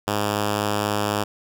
5% pulse tone, 103.83 Hz, G#2, in tune, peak -10 dBFS, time 0.07-1.24 s, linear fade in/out 10 ms, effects none

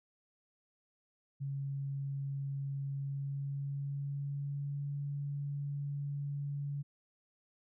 sine tone with pitch glide, 138.59 to 142.49 Hz, C#3 to C#3, 0 to +48 cents, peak -35 dBFS, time 1.4-6.83 s, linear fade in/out 20 ms, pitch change +48 cents, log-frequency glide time 2.93-4.93 s, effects none

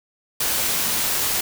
white noise, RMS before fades -22 dBFS, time 0.4-1.41 s, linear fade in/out 5 ms, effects none

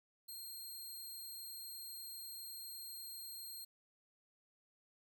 10% pulse tone, 4207 Hz, C8, 9 cents sharp, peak -40 dBFS, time 0.28-3.65 s, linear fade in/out 10 ms, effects none

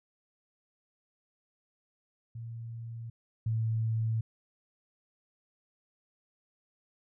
sine tone pair in turn, 115.3 / 112.02 Hz, A#2 / A2, -19 / +32 cents, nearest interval unison, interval 49 cents, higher first, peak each -38 / -27 dBFS, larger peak second, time 2.35-3.1 / 3.46-4.21 s, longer neither, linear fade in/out 5 ms, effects none

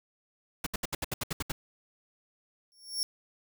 pink noise bursts, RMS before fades -32 dBFS, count 10, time 0.64-1.52 s, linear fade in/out 5 ms, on 25 ms, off 70 ms
sawtooth tone with exponential growth, 5480 Hz, F8, 34 cents flat, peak -23 dBFS, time 2.72-3.03 s, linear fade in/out 0 ms, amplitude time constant 66 ms
effects none

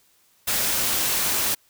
white noise, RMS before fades -23 dBFS, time 0.47-1.55 s, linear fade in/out 10 ms, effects white hiss -61 dBFS RMS until 1.69 s

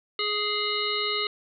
harmonic tone, 417.5 Hz, G#4, 9 cents sharp, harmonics 1 / 3 / 5 / 7 / 9 / 10, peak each -32 / -32 / -32 / -32 / -32 / -32 dBFS, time 0.19-1.27 s, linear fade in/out 2 ms, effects none

